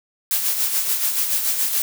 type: noise with tremolo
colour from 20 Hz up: blue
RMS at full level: -19 dBFS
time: 0.31-1.82 s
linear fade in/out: 0 ms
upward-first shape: sine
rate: 7 Hz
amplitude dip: 50%
effects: none